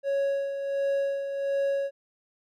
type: tone with tremolo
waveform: triangle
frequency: 554.4 Hz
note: C#5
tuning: in tune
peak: -21 dBFS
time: 0.03-1.91 s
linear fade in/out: 50 ms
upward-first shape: sine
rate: 1.4 Hz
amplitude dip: 55%
effects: none